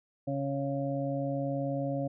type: harmonic tone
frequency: 138.59 Hz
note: C#3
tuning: in tune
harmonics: 1 / 2 / 4 / 5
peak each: -34 / -34 / -34 / -40 dBFS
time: 0.27-2.08 s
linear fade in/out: 10 ms
effects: none